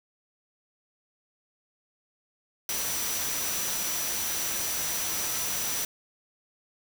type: tone in noise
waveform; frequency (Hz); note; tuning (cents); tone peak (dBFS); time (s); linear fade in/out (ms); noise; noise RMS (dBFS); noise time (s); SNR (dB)
sine; 5890; F#8; -9; -34; 2.69-5.85; 2; white; -31; 2.69-5.85; -6
effects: none